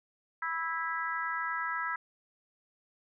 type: harmonic tone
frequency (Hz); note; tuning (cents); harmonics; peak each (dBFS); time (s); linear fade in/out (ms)
328.3; E4; -7; 3 / 4 / 5 / 6; -38 / -35 / -36 / -39; 0.42-1.96; 5
effects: none